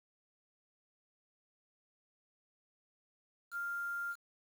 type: tone with quantisation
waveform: sine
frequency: 1396.9 Hz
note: F6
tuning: in tune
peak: -36 dBFS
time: 3.51-4.16 s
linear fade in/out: 50 ms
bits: 9
effects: none